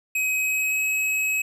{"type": "tone with pitch glide", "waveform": "square", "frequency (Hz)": [2534, 2559], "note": ["D#7", "D#7"], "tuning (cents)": [31, 48], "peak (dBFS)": -22, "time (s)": [0.15, 1.42], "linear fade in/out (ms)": 5, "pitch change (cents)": 17, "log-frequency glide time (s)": [0.37, 0.84], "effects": []}